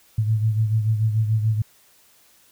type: beating tone pair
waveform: sine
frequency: 108.7 / 115.6 Hz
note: A2 / A#2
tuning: -21 / -14 cents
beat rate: 6.9 Hz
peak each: -18 / -26 dBFS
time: 0.18-1.62 s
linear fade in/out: 5 ms
effects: white hiss -56 dBFS RMS until 2.51 s